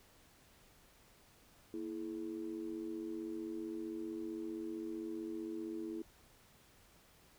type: tone with amplitude modulation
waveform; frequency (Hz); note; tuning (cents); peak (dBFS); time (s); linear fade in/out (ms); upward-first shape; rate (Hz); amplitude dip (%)
sine; 329.6; E4; 0; -35; 1.74-6.02; 0; sine; 95.5; 90
effects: tanh soft clip ceiling -31 dBFS + pink hiss -65 dBFS RMS until 7.38 s